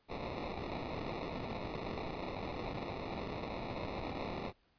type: noise with sample-and-hold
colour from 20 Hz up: white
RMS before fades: -41 dBFS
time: 0.08-4.53 s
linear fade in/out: 50 ms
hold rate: 1575 Hz
effects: pink hiss -73 dBFS RMS until 4.78 s + resampled to 11025 Hz